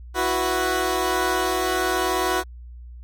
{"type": "chord", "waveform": "15% pulse", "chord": "E suspended second", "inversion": "none", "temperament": "equal", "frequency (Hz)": [329.6, 370, 493.9], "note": ["E4", "F#4", "B4"], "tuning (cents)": [0, 0, 0], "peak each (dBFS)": [-21, -16, -22], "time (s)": [0.14, 2.44], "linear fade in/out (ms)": 50, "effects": ["added 60 Hz sine -37 dBFS peak until 3.03 s"]}